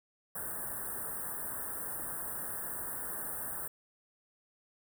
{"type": "band-stop noise", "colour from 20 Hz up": "white", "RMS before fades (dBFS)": -39, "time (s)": [0.35, 3.68], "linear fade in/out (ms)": 5, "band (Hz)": [1800, 8300], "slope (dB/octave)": 96, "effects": []}